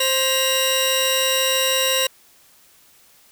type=tone cluster; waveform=sawtooth; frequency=526 / 1895 / 2820 / 3856 Hz; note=C5 / A#6 / F7 / B7; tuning=+9 / +28 / +16 / -42 cents; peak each=-18 / -26 / -18 / -20 dBFS; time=0-2.07 s; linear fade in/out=5 ms; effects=white hiss -53 dBFS RMS until 3.31 s